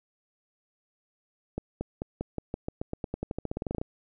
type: accelerating click train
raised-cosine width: 2 ms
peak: -18 dBFS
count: 23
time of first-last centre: 1.58-3.815 s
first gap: 230 ms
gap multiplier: 0.91
effects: none